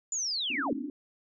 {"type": "linear sweep", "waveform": "sine", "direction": "down", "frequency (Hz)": [7120, 185.2], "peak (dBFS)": -29, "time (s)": [0.12, 0.73], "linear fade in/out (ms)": 2}
{"type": "band-pass noise", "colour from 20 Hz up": "pink", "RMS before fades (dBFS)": -36, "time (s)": [0.5, 0.9], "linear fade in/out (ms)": 2, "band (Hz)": [240, 320], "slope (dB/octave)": 96}
{"effects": []}